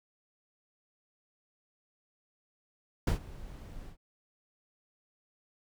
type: noise with ADSR envelope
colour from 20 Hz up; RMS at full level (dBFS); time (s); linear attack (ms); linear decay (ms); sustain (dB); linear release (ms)
brown; -23; 3.07-3.97; 5; 110; -22; 92
effects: none